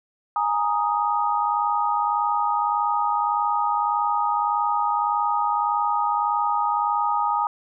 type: chord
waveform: sine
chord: Ab suspended second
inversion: none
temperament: equal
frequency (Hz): 830.6 / 932.3 / 1244.5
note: Ab5 / Bb5 / Eb6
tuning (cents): 0 / 0 / 0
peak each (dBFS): -24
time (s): 0.36-7.47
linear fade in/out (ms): 2
effects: none